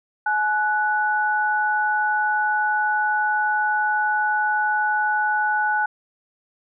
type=tone pair together; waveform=sine; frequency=848.2 / 1480 Hz; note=G#5 / F#6; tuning=+36 / 0 cents; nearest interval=minor seventh; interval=964 cents; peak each=-21 dBFS; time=0.26-5.86 s; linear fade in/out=5 ms; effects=none